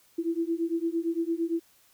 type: beating tone pair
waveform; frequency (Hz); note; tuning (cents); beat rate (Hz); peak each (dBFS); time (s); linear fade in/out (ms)
sine; 328.9 / 337.7; E4 / E4; -4 / +42; 8.8; -29; 0.18-1.6; 10
effects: white hiss -62 dBFS RMS until 1.93 s